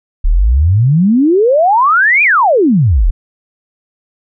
sine exponential two-way sweep, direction up then down, 33.58 to 2489 to 33.58 Hz, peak -6 dBFS, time 0.24-3.11 s, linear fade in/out 10 ms, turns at 2.23 s, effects none

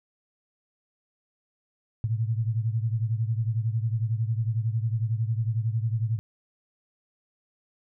sine beating tone pair, 110 / 121 Hz, A2 / B2, 0 / -35 cents, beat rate 11 Hz, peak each -25 / -29 dBFS, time 2.04-6.19 s, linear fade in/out 0 ms, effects none

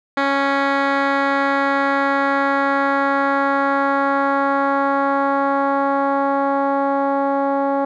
10% pulse tone with low-pass filter sweep, 277.1 Hz, C#4, 1 cent flat, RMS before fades -18 dBFS, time 0.17-7.85 s, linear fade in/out 5 ms, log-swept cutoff 2600 to 780 Hz, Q 1.3, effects none

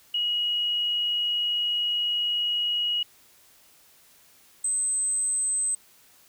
sine tone pair in turn, 2900 / 8202 Hz, F#7 / C9, -35 / -36 cents, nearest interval octave + tritone, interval 1799 cents, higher second, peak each -23 dBFS, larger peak neither, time 0.14-3.03 / 4.64-5.75 s, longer first, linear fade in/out 5 ms, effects white hiss -57 dBFS RMS until 6.28 s

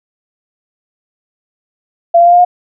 sine tone with pitch steps, 682 / 689.9 / 697.9 / 706.1 / 714.3 Hz, F5 / F5 / F5 / F5 / F5, -41 / -21 / -1 / +19 / +39 cents, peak -3 dBFS, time 2.14-2.45 s, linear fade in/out 10 ms, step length 62 ms, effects none

